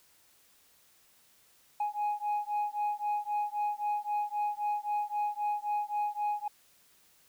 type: beating tone pair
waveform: sine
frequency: 830.6 / 834.4 Hz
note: G#5 / G#5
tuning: 0 / +8 cents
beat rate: 3.8 Hz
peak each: -31 dBFS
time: 1.8-6.48 s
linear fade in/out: 5 ms
effects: tanh soft clip ceiling -26 dBFS + white hiss -64 dBFS RMS until 7.28 s